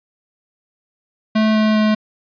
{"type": "tone with pitch steps", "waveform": "square", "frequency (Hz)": [217.4, 216, 214.7], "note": ["A3", "A3", "A3"], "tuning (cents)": [-21, -32, -42], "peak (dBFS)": -13, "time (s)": [1.35, 1.95], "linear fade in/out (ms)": 10, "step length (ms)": 200, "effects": ["resampled to 11025 Hz", "9-bit"]}